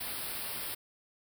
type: band-stop noise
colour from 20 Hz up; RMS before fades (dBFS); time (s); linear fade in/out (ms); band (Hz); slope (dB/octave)
white; -38; 0-0.75; 10; 5200 to 8500; 96
effects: none